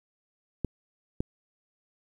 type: clicks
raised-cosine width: 3 ms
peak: -15 dBFS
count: 2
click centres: 0.647 / 1.205 s
effects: 9-bit